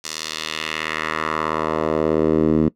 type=tone with band-pass filter sweep; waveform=10% pulse; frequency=78.5 Hz; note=D#2; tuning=16 cents sharp; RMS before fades=-21 dBFS; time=0.04-2.69 s; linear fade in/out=5 ms; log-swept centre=5900 to 250 Hz; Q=1.5; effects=noise-tail reverb RT60 0.1 s tail -20 dB re dry